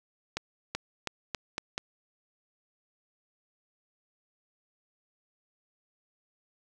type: accelerating click train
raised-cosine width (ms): 0.2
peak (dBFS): -14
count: 6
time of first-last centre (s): 0.37-1.779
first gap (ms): 380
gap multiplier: 0.85
effects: none